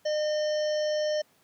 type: harmonic tone with a mistuned harmonic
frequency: 607 Hz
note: D#5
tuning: 43 cents flat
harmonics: 1 / 3 / 5 / 7 / 9 / 10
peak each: -25 / -40 / -41 / -49 / -40 / -48 dBFS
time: 0.05-1.22 s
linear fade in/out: 10 ms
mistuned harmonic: 5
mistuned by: +26 cents
effects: pink hiss -64 dBFS RMS until 1.43 s + high-pass 150 Hz 12 dB/octave